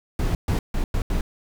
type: noise bursts at uneven times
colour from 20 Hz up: brown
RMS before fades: -22 dBFS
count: 5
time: 0.19-0.35 / 0.48-0.59 / 0.74-0.84 / 0.94-1.02 / 1.1-1.21 s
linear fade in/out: 2 ms
effects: none